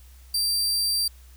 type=tone; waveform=sawtooth; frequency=4699 Hz; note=D8; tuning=in tune; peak=-19 dBFS; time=0.34-1.08 s; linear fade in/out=5 ms; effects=added 63 Hz sine -46 dBFS peak until 1.36 s + white hiss -57 dBFS RMS until 1.36 s